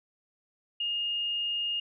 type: tone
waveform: sine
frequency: 2840 Hz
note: F7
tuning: 28 cents sharp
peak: -28 dBFS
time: 0.8-1.8 s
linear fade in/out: 5 ms
effects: none